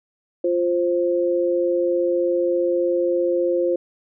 sine tone pair together, 349.2 / 525.9 Hz, F4 / C5, 0 / +9 cents, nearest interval perfect fifth, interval 709 cents, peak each -20 dBFS, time 0.44-3.76 s, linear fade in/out 5 ms, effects none

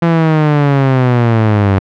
sawtooth linear sweep, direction down, 170 to 94.8 Hz, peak -4 dBFS, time 0.02-1.79 s, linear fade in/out 5 ms, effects low-pass 2000 Hz 12 dB/octave

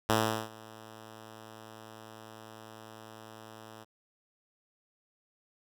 5% pulse tone with ADSR envelope, 110 Hz, A2, in tune, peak -12 dBFS, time 0.09-3.85 s, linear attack 5 ms, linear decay 390 ms, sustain -24 dB, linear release 25 ms, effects none

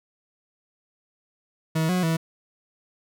40% pulse tone with pitch steps, 160.1 / 182.1 / 162.9 Hz, D#3 / F#3 / E3, +50 / -27 / -20 cents, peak -20 dBFS, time 1.75-2.17 s, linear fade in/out 10 ms, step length 140 ms, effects none

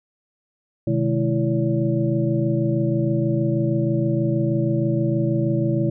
sine tone cluster, 127.2 / 153.5 / 210.5 / 331.9 / 568 Hz, C3 / D#3 / G#3 / E4 / C#5, -48 / -23 / +24 / +12 / +42 cents, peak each -22 / -25 / -26 / -23 / -28 dBFS, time 0.87-5.9 s, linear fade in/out 5 ms, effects none

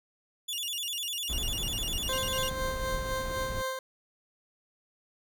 sawtooth tone with vibrato, 3136 Hz, G7, in tune, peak -29 dBFS, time 0.48-2.5 s, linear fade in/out 10 ms, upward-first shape square, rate 10 Hz, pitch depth 170 cents each way
brown noise, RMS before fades -36 dBFS, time 1.29-3.62 s, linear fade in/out 5 ms
20% pulse tone with tremolo, 523.3 Hz, C5, in tune, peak -25 dBFS, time 2.09-3.79 s, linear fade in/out 2 ms, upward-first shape sine, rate 4 Hz, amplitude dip 45%
effects none

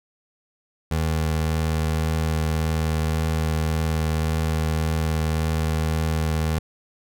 25% pulse tone with vibrato, 79.2 Hz, D#2, 31 cents sharp, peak -17 dBFS, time 0.91-6.59 s, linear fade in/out 5 ms, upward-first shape triangle, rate 1.8 Hz, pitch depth 12 cents each way, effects none

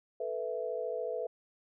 sine chord, A suspended second, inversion none, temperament equal, 440 / 493.9 / 659.3 Hz, A4 / B4 / E5, 0 / 0 / 0 cents, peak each -38 / -36 / -38 dBFS, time 0.2-1.27 s, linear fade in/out 5 ms, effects none

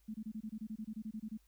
sine tone bursts, 217.4 Hz, A3, 21 cents flat, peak -39 dBFS, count 15, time 0.08-1.375 s, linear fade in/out 10 ms, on 63 ms, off 25 ms, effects added 50 Hz sine -67 dBFS peak until 1.47 s + white hiss -75 dBFS RMS until 1.47 s

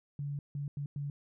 sine tone bursts at uneven times, 143 Hz, D3, 46 cents flat, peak -34 dBFS, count 4, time 0.19-0.39 / 0.55-0.68 / 0.77-0.86 / 0.96-1.1 s, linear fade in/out 2 ms, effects none

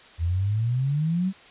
sine exponential sweep, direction up, 80.2 to 196 Hz, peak -21 dBFS, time 0.18-1.33 s, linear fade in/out 50 ms, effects white hiss -49 dBFS RMS until 1.5 s + resampled to 8000 Hz

